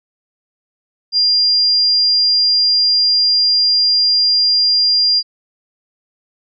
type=tone; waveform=sine; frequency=4800 Hz; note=D8; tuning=37 cents sharp; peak=-10 dBFS; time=1.12-5.23 s; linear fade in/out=50 ms; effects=none